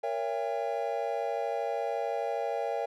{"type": "chord", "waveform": "triangle", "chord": "A# diminished seventh", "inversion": "none", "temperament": "just", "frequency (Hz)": [466.2, 559.4, 671.3, 805.5], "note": ["A#4", "C#5", "E5", "G5"], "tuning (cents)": [0, 16, 31, 47], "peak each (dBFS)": -33, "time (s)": [0.03, 2.86], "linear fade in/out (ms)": 10, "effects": []}